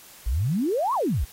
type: exponential two-way sweep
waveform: sine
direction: up then down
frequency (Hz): 49 to 1150 to 49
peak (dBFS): -21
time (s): 0.26-1.25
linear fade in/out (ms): 10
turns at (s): 0.94
effects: white hiss -48 dBFS RMS until 1.32 s + AAC 48 kbps